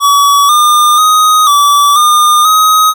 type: tone with pitch steps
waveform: square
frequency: 1137 / 1207 / 1251 / 1154 / 1212 / 1262 Hz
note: C#6 / D6 / D#6 / D6 / D#6 / D#6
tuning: +44 / +47 / +9 / -31 / -46 / +24 cents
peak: -5 dBFS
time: 0-2.94 s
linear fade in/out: 50 ms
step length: 490 ms
effects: none